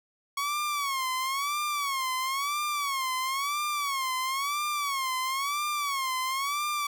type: tone with vibrato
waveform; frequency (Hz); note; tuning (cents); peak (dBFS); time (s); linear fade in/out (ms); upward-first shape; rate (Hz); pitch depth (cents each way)
sawtooth; 1108.7; C#6; 0; -24; 0.37-6.87; 5; sine; 0.99; 130
effects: none